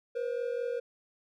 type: tone pair together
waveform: triangle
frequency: 478.4 / 523.3 Hz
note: A#4 / C5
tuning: +45 / 0 cents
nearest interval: major second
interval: 155 cents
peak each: -30 / -34 dBFS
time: 0.15-0.8 s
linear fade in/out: 10 ms
effects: none